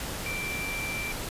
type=tone in noise; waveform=sine; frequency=2349 Hz; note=D7; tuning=in tune; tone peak=-32 dBFS; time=0.26-1.12 s; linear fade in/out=2 ms; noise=pink; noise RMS=-35 dBFS; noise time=0-1.29 s; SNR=0 dB; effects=resampled to 32000 Hz